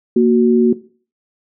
sine tone pair together, 233.1 / 370 Hz, A#3 / F#4, 0 / 0 cents, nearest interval minor sixth, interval 800 cents, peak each -11 dBFS, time 0.16-0.73 s, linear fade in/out 5 ms, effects noise-tail reverb RT60 0.4 s tail -17 dB re dry

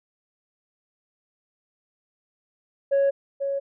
sine tone with echo, 554.4 Hz, C#5, in tune, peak -15 dBFS, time 2.91-3.11 s, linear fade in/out 20 ms, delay 490 ms, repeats 1, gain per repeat -8 dB, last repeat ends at 3.6 s, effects tanh soft clip ceiling -16 dBFS

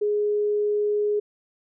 sine tone, 416.5 Hz, G#4, 5 cents sharp, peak -20 dBFS, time 0.01-1.2 s, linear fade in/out 10 ms, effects none

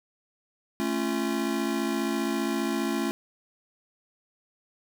square chord, A augmented, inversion none, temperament just, 220 / 275 / 343.8 Hz, A3 / C#4 / E#4, 0 / -14 / -27 cents, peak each -31 dBFS, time 0.8-3.11 s, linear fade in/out 0 ms, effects none

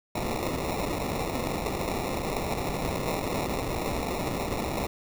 white noise with sample-and-hold, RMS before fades -30 dBFS, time 0.15-4.87 s, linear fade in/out 5 ms, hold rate 1575 Hz, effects none

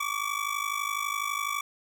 25% pulse ring-modulated tone, 1147 Hz, D6, 41 cents flat, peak -22 dBFS, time 0-1.61 s, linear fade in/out 5 ms, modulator 26 Hz, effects none

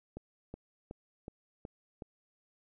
click train, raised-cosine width 2 ms, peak -29 dBFS, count 6, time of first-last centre 0.17-2.022 s, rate 2.7 Hz, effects none

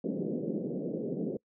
pink band-pass noise, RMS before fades -34 dBFS, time 0.04-1.37 s, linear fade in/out 2 ms, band 160 to 520 Hz, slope 48 dB/octave, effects noise-tail reverb RT60 0.1 s tail -25 dB re dry

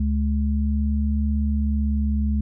sine tone pair together, 71.1 / 212.9 Hz, C#2 / G#3, +45 / +43 cents, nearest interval octave + perfect fifth, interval 1898 cents, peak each -20 / -24 dBFS, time 0-2.41 s, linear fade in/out 5 ms, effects none

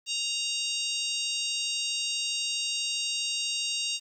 harmonic tone, 932.3 Hz, A#5, in tune, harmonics 3 / 4 / 5 / 6 / 7 / 8 / 9, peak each -32 / -34 / -36 / -38 / -39 / -40 / -41 dBFS, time 0.06-4 s, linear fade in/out 50 ms, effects 10-bit

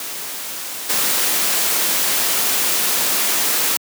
white noise with level steps, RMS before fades -28 / -18 dBFS, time 0-3.77 s, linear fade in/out 2 ms, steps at 0.89 s, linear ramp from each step 10 ms, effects high-pass 200 Hz 12 dB/octave

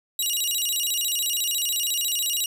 15% pulse tone with vibrato, 3322 Hz, G#7, in tune, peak -16 dBFS, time 0.19-2.46 s, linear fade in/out 2 ms, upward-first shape square, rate 14 Hz, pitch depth 260 cents each way, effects 8-bit

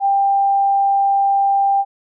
sine tone, 792 Hz, G5, 18 cents sharp, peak -12 dBFS, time 0-1.85 s, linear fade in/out 50 ms, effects none

